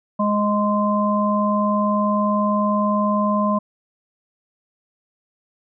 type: harmonic tone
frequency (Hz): 207.7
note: G#3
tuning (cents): 0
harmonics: 1 / 3 / 5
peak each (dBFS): -19 / -23 / -21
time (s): 0.19-3.59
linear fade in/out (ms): 10
effects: none